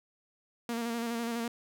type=tone with vibrato; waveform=sawtooth; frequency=233.1 Hz; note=A#3; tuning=in tune; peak=-28 dBFS; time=0.69-1.48 s; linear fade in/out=2 ms; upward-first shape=square; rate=12 Hz; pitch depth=27 cents each way; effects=none